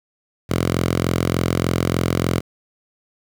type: tone with high-pass filter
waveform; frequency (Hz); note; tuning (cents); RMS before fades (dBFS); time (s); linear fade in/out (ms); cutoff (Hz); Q
5% pulse; 43.36; F1; -12; -20; 0.49-2.41; 20; 100; 1.7
effects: 8-bit